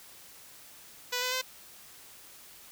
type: tone with pitch steps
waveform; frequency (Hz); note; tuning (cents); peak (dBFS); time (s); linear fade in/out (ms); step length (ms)
5% pulse; 493.9 / 503.7 / 513.7; B4 / B4 / C5; 0 / +34 / -32; -18; 1.12-1.417; 10; 99
effects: white hiss -52 dBFS RMS until 2.71 s